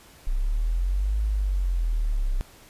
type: linear two-way sweep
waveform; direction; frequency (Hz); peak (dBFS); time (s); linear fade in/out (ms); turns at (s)
sine; up then down; 30.87 to 53.3 to 31.17; -21; 0.27-2.41; 0; 1.21
effects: pink hiss -51 dBFS RMS until 2.69 s + resampled to 32000 Hz